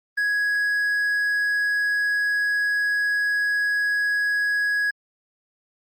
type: tone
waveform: triangle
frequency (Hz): 1666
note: G#6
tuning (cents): +5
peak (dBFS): -18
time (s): 0.17-4.91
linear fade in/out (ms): 10
effects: Opus 24 kbps